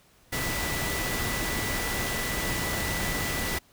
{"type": "tone in noise", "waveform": "sine", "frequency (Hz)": 1975.5, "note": "B6", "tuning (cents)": 0, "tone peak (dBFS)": -34, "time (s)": [0.32, 3.59], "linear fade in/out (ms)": 10, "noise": "pink", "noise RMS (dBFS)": -30, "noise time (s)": [0.32, 3.59], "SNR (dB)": -7, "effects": ["pink hiss -60 dBFS RMS until 3.72 s"]}